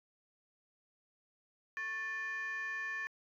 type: tone with frequency modulation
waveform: sine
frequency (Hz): 1765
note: A6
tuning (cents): +5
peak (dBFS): -35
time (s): 1.77-3.07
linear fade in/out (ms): 0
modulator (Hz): 662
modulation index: 0.58
effects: tanh soft clip ceiling -34 dBFS